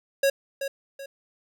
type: tone with echo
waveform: square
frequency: 550 Hz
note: C#5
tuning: 14 cents flat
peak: -19 dBFS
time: 0.23-0.3 s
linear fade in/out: 5 ms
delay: 380 ms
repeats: 2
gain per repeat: -9 dB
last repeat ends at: 1.06 s
effects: none